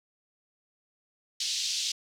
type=band-pass noise; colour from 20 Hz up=white; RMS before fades=-31 dBFS; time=1.4-1.92 s; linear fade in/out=5 ms; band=3300 to 5800 Hz; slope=24 dB/octave; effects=none